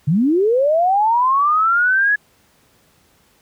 sine linear sweep, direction up, 132.9 to 1700 Hz, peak -12 dBFS, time 0.07-2.16 s, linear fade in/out 10 ms, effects pink hiss -56 dBFS RMS until 3.41 s + high-pass 60 Hz 12 dB/octave

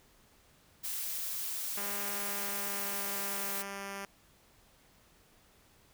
blue noise, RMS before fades -37 dBFS, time 0.83-3.63 s, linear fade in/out 20 ms
5% pulse tone with pitch glide, 202.1 to 197.71 Hz, G#3 to G3, -47 to +15 cents, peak -28 dBFS, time 1.77-4.05 s, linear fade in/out 2 ms, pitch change -38 cents, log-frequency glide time 2.26-3.87 s
effects pink hiss -64 dBFS RMS until 5.93 s

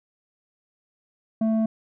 square tone with low-pass filter, 221.3 Hz, A3, 10 cents sharp, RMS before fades -22 dBFS, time 1.41-1.66 s, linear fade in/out 5 ms, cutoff 490 Hz, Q 4.3, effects none

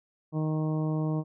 harmonic tone, 155.56 Hz, D#3, in tune, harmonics 1 / 2 / 3 / 4 / 5 / 6 / 7, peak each -27 / -32 / -39 / -40 / -46 / -46 / -46 dBFS, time 0.32-1.24 s, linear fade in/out 50 ms, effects none

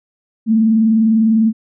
sine tone with vibrato, 221.6 Hz, A3, 13 cents sharp, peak -9 dBFS, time 0.46-1.53 s, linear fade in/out 50 ms, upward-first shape sine, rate 20 Hz, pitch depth 58 cents each way, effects none

